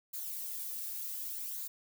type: noise with flanger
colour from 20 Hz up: violet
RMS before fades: -40 dBFS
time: 0.13-1.68 s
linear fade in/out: 10 ms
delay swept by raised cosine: 0.35 to 2.05 ms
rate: 0.66 Hz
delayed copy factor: -0.5
effects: none